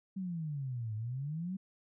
sine exponential two-way sweep, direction down then up, 195.9 to 105.7 to 195.9 Hz, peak -35 dBFS, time 0.16-1.57 s, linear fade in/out 10 ms, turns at 0.95 s, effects none

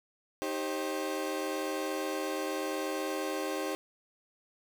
30% pulse chord, C minor, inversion first, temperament equal with one note detuned, 311.1 / 392 / 533.9 Hz, Eb4 / G4 / C5, 0 / 0 / +35 cents, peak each -34 dBFS, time 0.42-3.75 s, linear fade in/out 0 ms, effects none

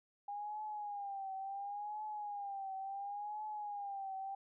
sine tone with vibrato, 810 Hz, G#5, 43 cents flat, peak -40 dBFS, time 0.28-4.35 s, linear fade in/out 5 ms, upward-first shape triangle, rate 0.71 Hz, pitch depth 100 cents each way, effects none

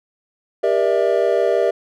triangle chord, E half-diminished seventh, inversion first, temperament just, 395.6 / 474.7 / 593.3 / 659.3 Hz, G4 / Bb4 / D5 / E5, +16 / +31 / +18 / 0 cents, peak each -18 dBFS, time 0.63-1.71 s, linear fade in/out 10 ms, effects none

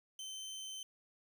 25% pulse tone, 3086 Hz, G7, 28 cents flat, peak -40 dBFS, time 0.19-0.83 s, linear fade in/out 2 ms, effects none

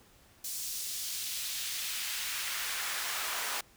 pink noise with high-pass filter sweep, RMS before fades -36 dBFS, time 0.44-3.61 s, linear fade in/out 5 ms, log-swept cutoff 6300 to 880 Hz, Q 0.96, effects pink hiss -61 dBFS RMS until 3.76 s

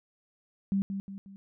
sine tone with echo, 196 Hz, G3, in tune, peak -24 dBFS, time 0.72-0.82 s, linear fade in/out 0 ms, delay 180 ms, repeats 3, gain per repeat -7 dB, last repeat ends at 1.36 s, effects none

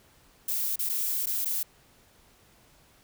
violet noise with dropouts, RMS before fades -29 dBFS, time 0.48-1.63 s, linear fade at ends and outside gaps 5 ms, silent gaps 0.759-0.791 / 0.891-0.895 / 1.259-1.269 / 1.448-1.455 s, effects pink hiss -60 dBFS RMS until 3.03 s

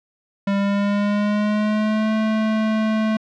square tone with pitch glide, 198.9 to 218.2 Hz, G3 to A3, +25 to -14 cents, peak -18 dBFS, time 0.47-3.17 s, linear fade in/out 5 ms, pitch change +161 cents, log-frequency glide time 0.57-2.13 s, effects low-pass 3000 Hz 12 dB/octave

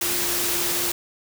sine tone in noise, 349.2 Hz, F4, in tune, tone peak -33 dBFS, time 0.01-0.92 s, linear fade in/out 5 ms, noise white, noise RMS -24 dBFS, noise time 0.01-0.92 s, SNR -12 dB, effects none

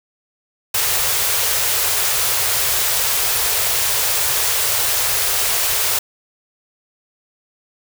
white band-stop noise, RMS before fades -18 dBFS, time 0.74-5.99 s, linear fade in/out 5 ms, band 140 to 370 Hz, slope 96 dB/octave, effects none

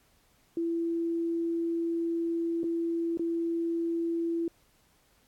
sine tone with dropouts, 334.9 Hz, E4, 27 cents sharp, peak -27 dBFS, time 0.57-4.48 s, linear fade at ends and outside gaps 2 ms, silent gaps 2.633-2.64 / 3.173-3.194 s, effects pink hiss -66 dBFS RMS until 5.27 s + AAC 64 kbps

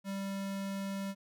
square tone, 196 Hz, G3, in tune, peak -36 dBFS, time 0.04-1.15 s, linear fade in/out 50 ms, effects none

